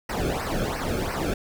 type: noise with flanger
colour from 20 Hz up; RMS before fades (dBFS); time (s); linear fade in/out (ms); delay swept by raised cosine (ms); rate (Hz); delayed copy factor
brown; -27; 0.09-1.34; 5; 0.28 to 1.06; 2.9; -0.85
effects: none